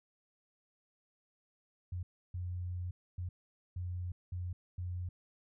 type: tone bursts at uneven times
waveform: sine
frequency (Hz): 89.4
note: F2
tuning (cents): +41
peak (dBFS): -36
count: 6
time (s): 1.92-2.03 / 2.34-2.91 / 3.18-3.29 / 3.76-4.12 / 4.32-4.53 / 4.78-5.09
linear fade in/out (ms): 5
effects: none